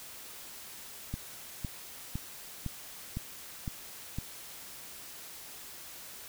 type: click train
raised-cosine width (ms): 5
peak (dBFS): -22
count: 7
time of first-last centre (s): 1.14-4.186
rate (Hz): 1.97
effects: white hiss -47 dBFS RMS until 6.28 s